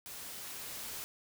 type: noise with level ramp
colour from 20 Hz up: white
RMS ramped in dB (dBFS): -46 to -42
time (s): 0.06-1.04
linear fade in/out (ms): 0
effects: none